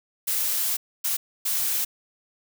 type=noise bursts at uneven times; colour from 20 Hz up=blue; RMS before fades=-25 dBFS; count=3; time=0.27-0.77 / 1.04-1.17 / 1.45-1.85 s; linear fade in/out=10 ms; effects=none